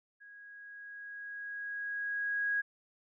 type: tone with level ramp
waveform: sine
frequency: 1650 Hz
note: G#6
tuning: 12 cents flat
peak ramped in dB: -51 to -28 dBFS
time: 0.2-2.62 s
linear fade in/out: 20 ms
effects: none